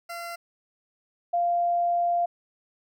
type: tone pair in turn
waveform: 20% pulse / sine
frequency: 685 / 695 Hz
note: F5 / F5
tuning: -34 / -9 cents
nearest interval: unison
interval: 25 cents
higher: second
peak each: -29 / -21 dBFS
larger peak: second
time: 0.09-0.36 / 1.33-2.26 s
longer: second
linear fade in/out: 10 ms
effects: none